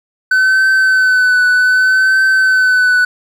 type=tone with vibrato; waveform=triangle; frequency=1515 Hz; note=F#6; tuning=40 cents sharp; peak=-6 dBFS; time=0.31-3.05 s; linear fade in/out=5 ms; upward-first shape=triangle; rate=0.65 Hz; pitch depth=34 cents each way; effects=none